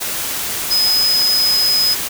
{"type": "tone in noise", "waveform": "sine", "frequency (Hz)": 5050, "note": "D#8", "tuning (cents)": 25, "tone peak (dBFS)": -12, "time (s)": [0.7, 1.95], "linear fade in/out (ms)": 20, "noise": "white", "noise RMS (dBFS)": -22, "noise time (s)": [0, 2.09], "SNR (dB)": 7, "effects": []}